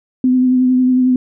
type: tone with vibrato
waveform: sine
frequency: 254.2 Hz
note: C4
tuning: 50 cents flat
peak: -9 dBFS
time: 0.24-1.16 s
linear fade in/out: 2 ms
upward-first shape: triangle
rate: 11 Hz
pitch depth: 25 cents each way
effects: none